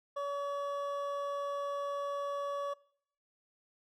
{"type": "tone pair together", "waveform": "triangle", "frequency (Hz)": [567, 1134.7], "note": ["C#5", "C#6"], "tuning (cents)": [39, 40], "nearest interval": "octave", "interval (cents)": 1201, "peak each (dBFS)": [-34, -36], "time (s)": [0.16, 2.74], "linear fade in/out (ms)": 10, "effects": ["noise-tail reverb RT60 0.7 s tail -23 dB re dry"]}